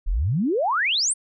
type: exponential sweep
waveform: sine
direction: up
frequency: 32.7 to 9490 Hz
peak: -19 dBFS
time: 0.06-1.14 s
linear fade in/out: 20 ms
effects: none